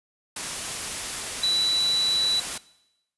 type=tone in noise; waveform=sine; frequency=3951 Hz; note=B7; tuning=in tune; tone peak=-20 dBFS; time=1.43-2.4 s; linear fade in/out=5 ms; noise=white; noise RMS=-31 dBFS; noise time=0.36-2.58 s; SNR=+8 dB; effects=noise-tail reverb RT60 0.9 s tail -20 dB re dry + resampled to 24000 Hz